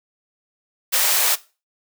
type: high-pass noise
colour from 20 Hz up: white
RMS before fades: -18 dBFS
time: 0.92-1.36 s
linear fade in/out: 20 ms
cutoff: 510 Hz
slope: 24 dB/octave
effects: noise-tail reverb RT60 0.3 s tail -18 dB re dry